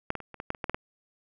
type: clicks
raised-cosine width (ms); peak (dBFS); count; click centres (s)
0.5; -12 / -18 / -28 / -28 / -21 / -14 / -27 / -16 / -14 / -14; 10; 0.104 / 0.153 / 0.203 / 0.343 / 0.401 / 0.504 / 0.548 / 0.642 / 0.696 / 0.745
effects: none